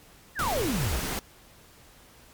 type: exponential sweep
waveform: sine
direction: down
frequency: 1900 to 42.07 Hz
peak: -26 dBFS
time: 0.35-1.03 s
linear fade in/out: 50 ms
type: noise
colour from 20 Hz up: pink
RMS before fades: -31 dBFS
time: 0.39-1.19 s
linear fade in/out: 0 ms
effects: pink hiss -54 dBFS RMS until 2.33 s + MP3 96 kbps